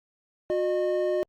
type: tone pair together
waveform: triangle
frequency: 362.3 / 609.3 Hz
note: F#4 / D#5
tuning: -36 / -36 cents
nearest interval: major sixth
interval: 900 cents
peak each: -24 / -24 dBFS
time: 0.5-1.23 s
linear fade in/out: 0 ms
effects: Opus 48 kbps